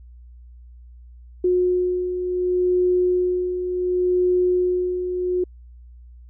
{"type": "beating tone pair", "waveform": "sine", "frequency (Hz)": [361.1, 361.79], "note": ["F#4", "F#4"], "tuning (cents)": [-42, -39], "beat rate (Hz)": 0.69, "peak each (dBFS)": [-26, -18], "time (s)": [1.44, 5.44], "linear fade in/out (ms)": 5, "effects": ["added 60 Hz sine -41 dBFS peak until 6.29 s"]}